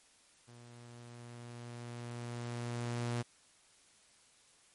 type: tone with level ramp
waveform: sawtooth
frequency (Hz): 119.6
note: A#2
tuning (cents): +45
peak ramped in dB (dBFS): -50 to -29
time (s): 0.47-3.23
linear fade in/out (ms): 20
effects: white hiss -65 dBFS RMS until 4.74 s + MP3 48 kbps